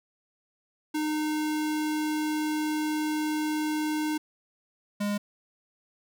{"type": "tone pair in turn", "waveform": "square", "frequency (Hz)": [306.1, 205.1], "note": ["D#4", "G#3"], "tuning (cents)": [-28, -21], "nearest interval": "perfect fifth", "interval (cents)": 693, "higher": "first", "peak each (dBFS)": -27, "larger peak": "neither", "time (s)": [[0.94, 4.18], [5, 5.18]], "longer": "first", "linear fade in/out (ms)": 10, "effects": []}